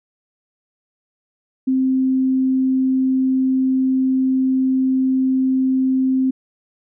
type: tone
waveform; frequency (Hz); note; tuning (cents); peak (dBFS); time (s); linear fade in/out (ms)
sine; 261.6; C4; 0; -14; 1.67-6.31; 10
effects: none